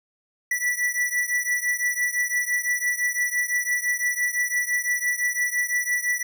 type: beating tone pair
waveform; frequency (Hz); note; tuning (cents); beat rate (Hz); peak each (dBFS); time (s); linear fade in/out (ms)
square; 1958 / 1963.9; B6 / B6; -15 / -10; 5.9; -25 / -27; 0.51-6.23; 5
effects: none